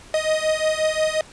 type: beating tone pair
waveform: 45% pulse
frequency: 622.3 / 627.9 Hz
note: D#5 / D#5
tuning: 0 / +16 cents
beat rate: 5.6 Hz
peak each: -22 dBFS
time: 0.14-1.21 s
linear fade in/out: 2 ms
effects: pink hiss -45 dBFS RMS until 1.32 s + resampled to 22050 Hz